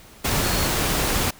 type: tone in noise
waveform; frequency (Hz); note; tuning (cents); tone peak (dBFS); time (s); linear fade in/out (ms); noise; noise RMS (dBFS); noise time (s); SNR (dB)
sine; 4331; C#8; -41; -32; 0.44-0.67; 10; pink; -22; 0.24-1.31; -13
effects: pink hiss -47 dBFS RMS until 1.39 s